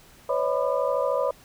sine tone cluster, 505 / 558 / 633 / 996 / 1206 Hz, B4 / C#5 / D#5 / B5 / D6, +39 / +11 / +30 / +14 / +46 cents, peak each -27 / -25 / -30 / -30 / -34 dBFS, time 0.29-1.31 s, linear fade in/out 5 ms, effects pink hiss -53 dBFS RMS until 1.44 s

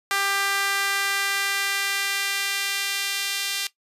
sawtooth tone with high-pass filter sweep, 396.2 Hz, G4, 18 cents sharp, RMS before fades -25 dBFS, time 0.11-3.67 s, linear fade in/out 0 ms, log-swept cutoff 1300 to 3000 Hz, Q 1.3, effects noise-tail reverb RT60 0.1 s tail -17 dB re dry + resampled to 32000 Hz

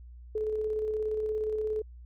sine tone with tremolo, 431.2 Hz, A4, 35 cents flat, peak -27 dBFS, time 0.35-1.82 s, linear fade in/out 5 ms, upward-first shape square, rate 17 Hz, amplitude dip 25%, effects added 60 Hz sine -45 dBFS peak until 2.05 s

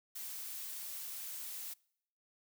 blue noise, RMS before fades -44 dBFS, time 0.15-1.74 s, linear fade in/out 10 ms, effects noise-tail reverb RT60 0.7 s tail -25 dB re dry

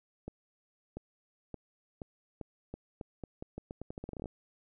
accelerating click train, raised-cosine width 2 ms, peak -27 dBFS, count 22, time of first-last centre 0.28-4.258 s, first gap 690 ms, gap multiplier 0.83, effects none

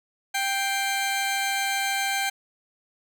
15% pulse tone pair together, 786.6 / 2100 Hz, G5 / C7, +6 / +6 cents, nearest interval octave + perfect fourth, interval 1700 cents, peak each -18 / -26 dBFS, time 0.34-2.3 s, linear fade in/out 10 ms, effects none

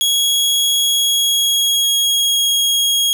sawtooth tone with pitch glide, 3325 to 3287 Hz, G#7 to G#7, +1 to -19 cents, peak -10 dBFS, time 0.01-3.13 s, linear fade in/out 0 ms, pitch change -20 cents, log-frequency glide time 0.8-2.52 s, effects none

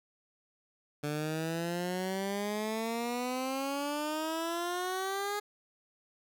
15% pulse exponential sweep, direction up, 146.4 to 416.4 Hz, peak -26 dBFS, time 1.03-5.4 s, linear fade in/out 10 ms, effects none

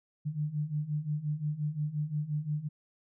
sine beating tone pair, 146.83 / 152.53 Hz, D3 / D#3, 0 / -34 cents, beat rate 5.7 Hz, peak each -35 / -32 dBFS, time 0.25-2.69 s, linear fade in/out 20 ms, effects none

